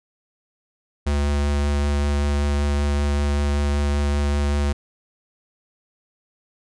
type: tone with vibrato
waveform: square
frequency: 72.1 Hz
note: D2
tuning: 31 cents flat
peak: -19 dBFS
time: 1.06-4.73 s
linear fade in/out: 10 ms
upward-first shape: triangle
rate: 5.2 Hz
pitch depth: 12 cents each way
effects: resampled to 22050 Hz